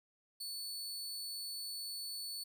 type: tone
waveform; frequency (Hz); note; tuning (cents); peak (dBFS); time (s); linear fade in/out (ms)
sawtooth; 4451; C#8; +6; -38; 0.4-2.44; 10
effects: none